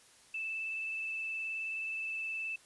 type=tone with vibrato; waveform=sine; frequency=2637 Hz; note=E7; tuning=in tune; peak=-35 dBFS; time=0.34-2.56 s; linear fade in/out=5 ms; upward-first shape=sine; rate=19 Hz; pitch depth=12 cents each way; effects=white hiss -61 dBFS RMS until 2.65 s + resampled to 24000 Hz